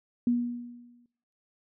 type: tone with exponential decay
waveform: sine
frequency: 240.9 Hz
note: B3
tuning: 43 cents flat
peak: -20 dBFS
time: 0.27-1.06 s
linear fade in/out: 2 ms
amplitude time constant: 170 ms
effects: noise-tail reverb RT60 0.7 s tail -20 dB re dry